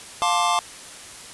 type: chord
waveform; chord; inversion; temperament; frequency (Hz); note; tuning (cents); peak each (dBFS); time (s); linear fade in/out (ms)
square; D minor seventh; first; just; 704.8 / 881 / 1057.2 / 1174.7; F5 / A5 / C6 / D6; +16 / +2 / +18 / 0; -25; 0.22-0.59; 0
effects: white hiss -40 dBFS RMS until 1.33 s + resampled to 24000 Hz